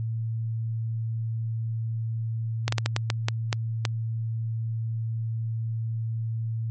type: slowing click train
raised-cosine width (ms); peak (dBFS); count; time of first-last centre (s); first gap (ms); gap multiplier
0.2; -7; 9; 2.68-3.852; 44; 1.33
effects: added 113 Hz sine -26 dBFS peak until 6.7 s + MP3 32 kbps